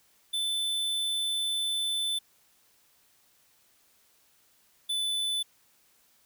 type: tone pair in turn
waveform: square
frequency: 3520 / 3498 Hz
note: A7 / A7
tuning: 0 / -11 cents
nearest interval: unison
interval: 11 cents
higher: first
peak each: -28 dBFS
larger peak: neither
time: 0.33-2.19 / 4.89-5.43 s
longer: first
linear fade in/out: 10 ms
effects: white hiss -65 dBFS RMS until 6.25 s